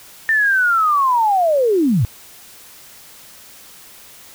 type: linear sweep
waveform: sine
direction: down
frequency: 1807 to 92.5 Hz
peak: -12 dBFS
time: 0.29-2.05 s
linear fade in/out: 0 ms
effects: white hiss -42 dBFS RMS until 4.34 s